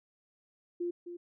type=tone with echo; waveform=sine; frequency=348.6 Hz; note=F4; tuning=3 cents flat; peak=-31 dBFS; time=0.8-0.91 s; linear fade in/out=10 ms; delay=260 ms; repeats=1; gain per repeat=-9 dB; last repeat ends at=1.17 s; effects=none